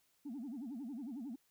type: tone with vibrato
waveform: sine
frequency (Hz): 255.9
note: C4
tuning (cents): -38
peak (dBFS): -40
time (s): 0.25-1.36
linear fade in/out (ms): 10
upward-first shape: sine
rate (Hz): 11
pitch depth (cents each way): 260
effects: tanh soft clip ceiling -39 dBFS + white hiss -75 dBFS RMS until 1.5 s